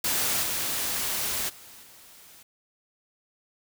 white noise with level steps, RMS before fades -26 / -29 / -48 / -51 dBFS, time 0.04-2.43 s, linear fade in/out 5 ms, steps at 0.42 / 1.48 / 1.82 s, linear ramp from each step 20 ms, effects none

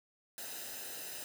white noise with comb filter, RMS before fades -44 dBFS, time 0.38-1.24 s, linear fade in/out 0 ms, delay 0.89 ms, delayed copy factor -0.65, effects none

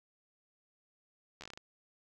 slowing click train, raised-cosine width 0.2 ms, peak -29 dBFS, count 8, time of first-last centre 1.41-1.575 s, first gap 12 ms, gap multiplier 1.22, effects none

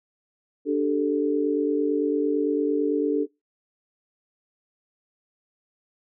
sine chord, D suspended fourth, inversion none, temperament just, 293.7 / 391.6 / 440.5 Hz, D4 / G4 / A4, 0 / -2 / +2 cents, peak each -23 / -28 / -24 dBFS, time 0.65-3.27 s, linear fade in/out 50 ms, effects noise-tail reverb RT60 0.2 s tail -21 dB re dry

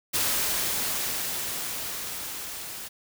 white noise with level ramp, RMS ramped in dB -25 to -38 dBFS, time 0.13-2.89 s, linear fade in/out 20 ms, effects none

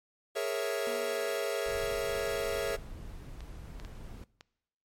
45% pulse chord, A# half-diminished seventh, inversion third, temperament equal, 415.3 / 466.2 / 554.4 / 659.3 Hz, G#4 / A#4 / C#5 / E5, 0 / 0 / 0 / 0 cents, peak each -36 dBFS, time 0.35-2.77 s, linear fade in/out 20 ms
sawtooth tone with exponential decay, 239.4 Hz, A#3, 46 cents sharp, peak -36 dBFS, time 0.87-1.79 s, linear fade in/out 0 ms, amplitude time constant 200 ms
brown noise, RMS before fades -44 dBFS, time 1.66-4.24 s, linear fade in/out 2 ms
clicks, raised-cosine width 0.2 ms, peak -30 dBFS, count 5, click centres 2.737 / 3.406 / 3.799 / 3.849 / 4.409 s
effects noise-tail reverb RT60 0.9 s tail -22 dB re dry + MP3 64 kbps

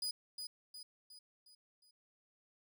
35% pulse tone with echo, 4947 Hz, D#8, 11 cents flat, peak -35 dBFS, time 0.02-0.11 s, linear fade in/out 5 ms, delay 360 ms, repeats 5, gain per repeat -6 dB, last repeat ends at 1.91 s, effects none

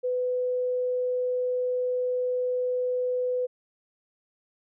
sine tone, 500 Hz, B4, 21 cents sharp, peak -24 dBFS, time 0.03-3.47 s, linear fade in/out 20 ms, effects none

